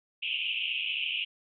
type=band-pass noise; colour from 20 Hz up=pink; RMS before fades=-32 dBFS; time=0.22-1.25 s; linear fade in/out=10 ms; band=2500 to 3100 Hz; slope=96 dB/octave; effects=none